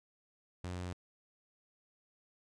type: tone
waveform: sawtooth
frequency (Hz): 90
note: F#2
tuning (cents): -47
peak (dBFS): -35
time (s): 0.64-0.93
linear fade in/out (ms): 0
effects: resampled to 22050 Hz